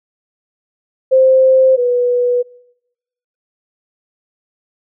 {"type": "tone pair in turn", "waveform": "sine", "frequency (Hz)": [523.3, 490], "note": ["C5", "B4"], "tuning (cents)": [0, -14], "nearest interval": "minor second", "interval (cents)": 114, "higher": "first", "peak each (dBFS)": [-6, -11], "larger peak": "first", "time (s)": [[1.11, 1.77], [1.77, 2.43]], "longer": "neither", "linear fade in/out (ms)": 20, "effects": ["noise-tail reverb RT60 1.0 s tail -26 dB re dry"]}